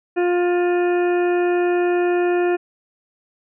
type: harmonic tone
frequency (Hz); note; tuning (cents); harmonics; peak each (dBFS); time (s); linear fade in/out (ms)
353.2; F4; +20; 1 / 2 / 3 / 4 / 5 / 7 / 8; -16 / -25 / -37 / -32 / -32 / -34 / -46; 0.16-2.57; 20
effects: none